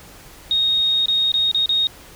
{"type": "tone with dropouts", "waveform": "sine", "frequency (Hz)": 3729, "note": "A#7", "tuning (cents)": 0, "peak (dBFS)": -15, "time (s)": [0.51, 1.87], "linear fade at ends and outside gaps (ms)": 1, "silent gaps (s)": [[1.058, 1.083], [1.318, 1.34], [1.514, 1.546], [1.659, 1.692]], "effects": ["pink hiss -43 dBFS RMS until 2.15 s"]}